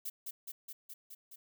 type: noise with echo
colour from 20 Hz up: violet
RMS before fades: -39 dBFS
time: 0.05-0.1 s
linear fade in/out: 10 ms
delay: 210 ms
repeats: 6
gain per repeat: -2 dB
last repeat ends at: 1.36 s
effects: none